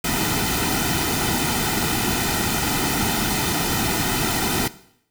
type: noise with comb filter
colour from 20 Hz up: pink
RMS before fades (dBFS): -22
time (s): 0.04-4.68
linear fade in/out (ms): 5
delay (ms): 1.8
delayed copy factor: -0.7
effects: noise-tail reverb RT60 0.7 s tail -17 dB re dry